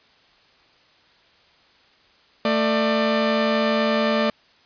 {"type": "tone pair together", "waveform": "sawtooth", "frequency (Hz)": [222.5, 595.9], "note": ["A3", "D5"], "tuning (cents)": [20, 25], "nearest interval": "octave + perfect fourth", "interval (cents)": 1705, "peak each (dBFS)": -17, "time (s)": [2.45, 4.3], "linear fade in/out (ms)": 2, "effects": ["white hiss -56 dBFS RMS until 4.65 s", "resampled to 11025 Hz"]}